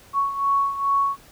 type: beating tone pair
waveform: sine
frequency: 1111 / 1113.4 Hz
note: C#6 / C#6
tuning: +4 / +7 cents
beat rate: 2.4 Hz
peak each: -20 / -25 dBFS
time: 0.13-1.17 s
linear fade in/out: 50 ms
effects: pink hiss -50 dBFS RMS until 1.31 s